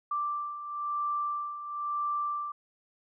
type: beating tone pair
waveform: sine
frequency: 1174.7 / 1175.7 Hz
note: D6 / D6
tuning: 0 / +2 cents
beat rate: 1 Hz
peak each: -37 / -31 dBFS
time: 0.11-2.52 s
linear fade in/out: 5 ms
effects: none